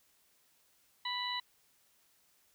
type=harmonic tone; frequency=987.8 Hz; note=B5; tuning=in tune; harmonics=1 / 2 / 3 / 4; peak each=-39 / -41 / -43 / -38 dBFS; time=1.05-1.4 s; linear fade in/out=5 ms; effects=white hiss -70 dBFS RMS until 2.54 s